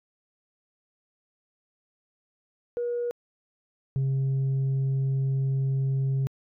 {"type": "tone pair in turn", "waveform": "sine", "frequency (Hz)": [480, 134.7], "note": ["B4", "C#3"], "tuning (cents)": [-49, -49], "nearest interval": "octave + minor seventh", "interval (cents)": 2200, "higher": "first", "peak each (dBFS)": [-25, -20], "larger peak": "second", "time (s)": [[2.77, 3.11], [3.96, 6.27]], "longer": "second", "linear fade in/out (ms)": 0, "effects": ["tanh soft clip ceiling -22 dBFS"]}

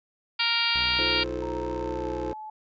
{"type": "harmonic tone", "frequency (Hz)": 466.2, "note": "A#4", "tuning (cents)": 0, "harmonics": [2, 3, 4, 5, 6, 7, 8, 9, 10], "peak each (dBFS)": [-34, -32, -35, -29, -29, -31, -32, -33, -29], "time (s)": [0.39, 1.24], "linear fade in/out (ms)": 10}
{"type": "tone", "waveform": "sawtooth", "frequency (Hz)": 61.74, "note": "B1", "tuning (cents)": 0, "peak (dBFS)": -32, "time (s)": [0.75, 2.32], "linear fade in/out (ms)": 0}
{"type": "chord", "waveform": "triangle", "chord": "F dominant seventh", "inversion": "third", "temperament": "just", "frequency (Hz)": [314.3, 349.2, 436.5, 523.8], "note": ["Eb4", "F4", "A4", "C5"], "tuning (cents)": [18, 0, -14, 2], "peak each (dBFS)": [-34, -33, -33, -33], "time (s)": [0.99, 2.33], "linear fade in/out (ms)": 0}
{"type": "tone with pitch glide", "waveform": "sine", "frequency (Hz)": [929, 861.8], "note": ["A#5", "A5"], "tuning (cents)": [-6, -36], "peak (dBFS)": -36, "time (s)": [1.42, 2.5], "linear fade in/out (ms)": 5, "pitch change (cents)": -130, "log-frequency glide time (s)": [1.72, 2.17]}
{"effects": ["resampled to 16000 Hz"]}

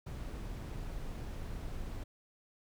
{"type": "noise", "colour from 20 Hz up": "brown", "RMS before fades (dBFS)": -41, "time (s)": [0.06, 2.04], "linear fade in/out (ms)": 10, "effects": []}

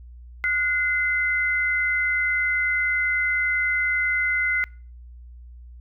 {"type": "tone pair together", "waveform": "sine", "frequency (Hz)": [1453.8, 2056], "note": ["F#6", "C7"], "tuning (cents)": [-31, -31], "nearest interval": "tritone", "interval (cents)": 600, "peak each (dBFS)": [-25, -21], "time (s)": [0.44, 4.64], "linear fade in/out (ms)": 0, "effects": ["noise-tail reverb RT60 0.4 s tail -25 dB re dry", "added 60 Hz sine -40 dBFS peak until 5.8 s"]}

